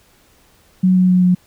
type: tone with pitch steps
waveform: sine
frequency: 185 / 183.51 / 182.03 / 180.57 Hz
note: F#3 / F#3 / F#3 / F#3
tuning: 0 / -14 / -28 / -42 cents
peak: -9 dBFS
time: 0.83-1.35 s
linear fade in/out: 10 ms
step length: 130 ms
effects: pink hiss -53 dBFS RMS until 1.46 s